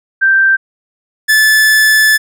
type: tone pair in turn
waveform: sine / 45% pulse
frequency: 1568 / 1738.6 Hz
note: G6 / A6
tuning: 0 / -21 cents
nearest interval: major second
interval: 179 cents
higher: second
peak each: -6 dBFS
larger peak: neither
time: 0.21-0.57 / 1.28-2.18 s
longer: second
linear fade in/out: 20 ms
effects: none